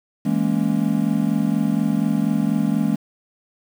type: chord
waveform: triangle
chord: A# half-diminished seventh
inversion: second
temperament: equal with one note detuned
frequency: 164.81 / 208.9 / 233.1 / 277.2 Hz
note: E3 / G#3 / A#3 / C#4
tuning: 0 / +10 / 0 / 0 cents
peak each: -22 / -19 / -21 / -22 dBFS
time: 0.25-2.96 s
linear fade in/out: 10 ms
effects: 7-bit